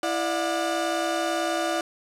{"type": "tone cluster", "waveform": "30% pulse", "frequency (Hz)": [332.4, 594, 723], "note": ["E4", "D5", "F#5"], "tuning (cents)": [15, 20, -40], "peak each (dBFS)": -26, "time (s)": [0.03, 1.81], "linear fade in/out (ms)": 2, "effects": ["low-pass 10000 Hz 12 dB/octave", "9-bit"]}